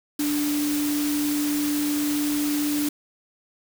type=tone in noise; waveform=sine; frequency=293.7 Hz; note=D4; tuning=in tune; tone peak=-22 dBFS; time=0.19-2.89 s; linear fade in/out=5 ms; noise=white; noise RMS=-31 dBFS; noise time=0.19-2.89 s; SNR=+6 dB; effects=none